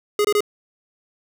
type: tone bursts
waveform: square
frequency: 415.3 Hz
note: G#4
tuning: in tune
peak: -16 dBFS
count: 3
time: 0.19-0.406 s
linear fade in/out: 2 ms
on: 56 ms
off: 24 ms
effects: none